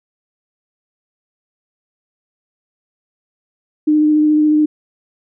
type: tone with vibrato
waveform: sine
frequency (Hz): 303.8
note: D#4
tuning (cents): -41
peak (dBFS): -9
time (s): 3.87-4.66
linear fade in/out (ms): 10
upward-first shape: sine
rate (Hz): 14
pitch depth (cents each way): 13
effects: none